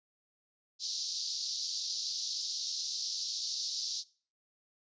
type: band-pass noise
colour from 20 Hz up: pink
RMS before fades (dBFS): -37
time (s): 0.79-4.04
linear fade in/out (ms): 50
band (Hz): 4100 to 5900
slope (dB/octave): 48
effects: noise-tail reverb RT60 0.4 s tail -20 dB re dry + resampled to 16000 Hz